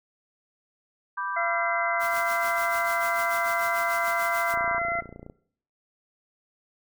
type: chord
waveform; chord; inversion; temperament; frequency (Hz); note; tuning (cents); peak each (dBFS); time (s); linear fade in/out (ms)
sine; G major; first; equal; 987.8 / 1174.7 / 1568; B5 / D6 / G6; 0 / 0 / 0; -32; 1.17-4.79; 10
type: harmonic tone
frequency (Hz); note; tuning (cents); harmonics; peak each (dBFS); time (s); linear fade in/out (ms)
683; F5; -39; 1 / 2 / 3; -29 / -29 / -29; 1.36-5.01; 10
type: noise with tremolo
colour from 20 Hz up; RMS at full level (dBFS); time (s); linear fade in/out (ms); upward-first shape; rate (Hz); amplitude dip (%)
white; -37; 1.99-4.56; 50; sine; 6.8; 65
type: click train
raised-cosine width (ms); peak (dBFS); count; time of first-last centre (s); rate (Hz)
2; -28; 23; 4.54-5.299; 29
effects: noise-tail reverb RT60 0.6 s tail -19 dB re dry